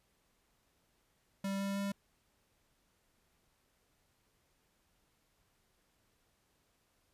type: tone with pitch steps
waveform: square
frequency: 196 / 197.48 / 198.97 Hz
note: G3 / G3 / G3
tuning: 0 / +13 / +26 cents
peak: -35 dBFS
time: 1.44-1.92 s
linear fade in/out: 5 ms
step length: 160 ms
effects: pink hiss -75 dBFS RMS until 7.13 s + resampled to 32000 Hz